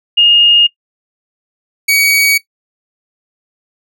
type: tone pair in turn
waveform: sine / sawtooth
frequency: 2844 / 2257 Hz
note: F7 / C#7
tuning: +31 / +31 cents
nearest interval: major third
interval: 400 cents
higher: first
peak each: -5 dBFS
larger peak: neither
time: 0.17-0.67 / 1.88-2.38 s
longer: neither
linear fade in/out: 10 ms
effects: noise-tail reverb RT60 0.1 s tail -17 dB re dry